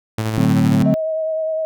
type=tone with tremolo; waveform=sawtooth; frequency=109.8 Hz; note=A2; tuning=3 cents flat; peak=-14 dBFS; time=0.18-0.83 s; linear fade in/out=5 ms; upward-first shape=square; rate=13 Hz; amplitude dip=30%
type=chord; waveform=triangle; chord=D dominant seventh; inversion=none; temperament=equal; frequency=146.83 / 185 / 220 / 261.6 Hz; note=D3 / F#3 / A3 / C4; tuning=0 / 0 / 0 / 0 cents; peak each=-16 dBFS; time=0.38-0.94 s; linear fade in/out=0 ms
type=tone with vibrato; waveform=sine; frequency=635 Hz; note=D#5; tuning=35 cents sharp; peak=-18 dBFS; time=0.86-1.65 s; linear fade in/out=0 ms; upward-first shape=sine; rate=9.8 Hz; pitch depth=19 cents each way
effects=none

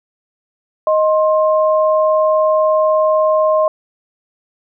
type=tone pair together; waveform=sine; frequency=624 / 1060.2 Hz; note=D#5 / C6; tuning=+5 / +23 cents; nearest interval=major sixth; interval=918 cents; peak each=-11 / -17 dBFS; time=0.87-3.68 s; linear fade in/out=2 ms; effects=none

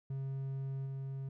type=tone with level steps; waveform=triangle; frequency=135.2 Hz; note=C#3; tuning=43 cents flat; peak=-34 / -36 dBFS; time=0.1-1.29 s; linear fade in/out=5 ms; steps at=0.85 s; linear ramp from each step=20 ms; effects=none

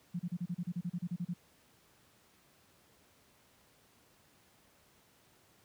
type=tone bursts; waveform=sine; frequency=175.4 Hz; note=F3; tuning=8 cents sharp; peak=-33 dBFS; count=14; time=0.14-1.338 s; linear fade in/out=10 ms; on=54 ms; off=34 ms; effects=pink hiss -66 dBFS RMS until 5.64 s + high-pass 80 Hz 12 dB/octave

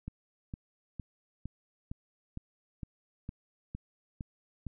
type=click train; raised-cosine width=5 ms; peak=-26 dBFS; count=11; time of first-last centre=0.08-4.667 s; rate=2.18 Hz; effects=none

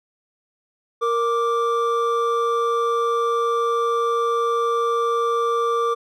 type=tone pair together; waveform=triangle; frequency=466.2 / 1174.7 Hz; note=A#4 / D6; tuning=0 / 0 cents; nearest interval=octave + major third; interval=1600 cents; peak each=-19 dBFS; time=1.01-5.95 s; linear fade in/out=20 ms; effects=none

